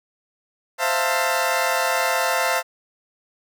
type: chord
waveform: 20% pulse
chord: F major seventh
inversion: second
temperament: equal with one note detuned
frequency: 523.3 / 659.3 / 698.5 / 891.8 Hz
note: C5 / E5 / F5 / A5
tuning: 0 / 0 / 0 / +23 cents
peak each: -20 dBFS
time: 0.78-2.63 s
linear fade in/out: 50 ms
effects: none